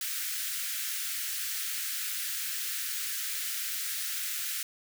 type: high-pass noise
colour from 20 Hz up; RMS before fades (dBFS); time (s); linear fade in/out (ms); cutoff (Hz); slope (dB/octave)
white; -34; 0.01-4.63; 2; 1400; 48
effects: none